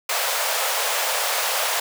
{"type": "high-pass noise", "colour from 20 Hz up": "pink", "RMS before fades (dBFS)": -23, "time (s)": [0.09, 1.8], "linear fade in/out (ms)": 5, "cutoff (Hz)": 510, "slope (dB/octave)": 48, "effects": []}